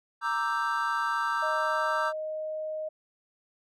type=chord; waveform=triangle; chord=E half-diminished seventh; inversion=second; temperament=equal; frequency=932.3 / 1174.7 / 1318.5 / 1568 Hz; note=Bb5 / D6 / E6 / G6; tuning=0 / 0 / 0 / 0 cents; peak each=-30 dBFS; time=0.21-2.13 s; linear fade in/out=50 ms
type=tone; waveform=sine; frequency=622.3 Hz; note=D#5; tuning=in tune; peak=-31 dBFS; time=1.42-2.89 s; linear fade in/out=10 ms
effects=none